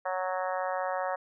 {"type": "harmonic tone", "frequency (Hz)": 185, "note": "F#3", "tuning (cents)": 0, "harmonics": [3, 4, 5, 6, 7, 8, 9, 10], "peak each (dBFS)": [-33, -34, -37, -38, -40, -45, -42, -44], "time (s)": [0.05, 1.16], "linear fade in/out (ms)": 10, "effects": []}